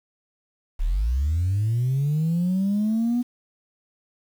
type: linear sweep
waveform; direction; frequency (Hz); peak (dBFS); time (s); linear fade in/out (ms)
sine; up; 32.73 to 246.9; -18; 0.79-3.23; 20
effects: tanh soft clip ceiling -17 dBFS + 8-bit